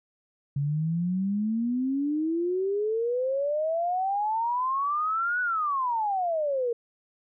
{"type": "exponential two-way sweep", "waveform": "sine", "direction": "up then down", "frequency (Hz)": [138.59, 1492, 461.7], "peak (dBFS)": -24, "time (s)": [0.56, 6.73], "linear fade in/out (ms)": 5, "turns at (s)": 5.41, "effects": []}